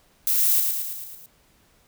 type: noise with echo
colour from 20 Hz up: violet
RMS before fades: -21 dBFS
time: 0.27-0.6 s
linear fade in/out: 0 ms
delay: 110 ms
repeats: 6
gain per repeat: -4 dB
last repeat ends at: 1.26 s
effects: pink hiss -60 dBFS RMS until 1.87 s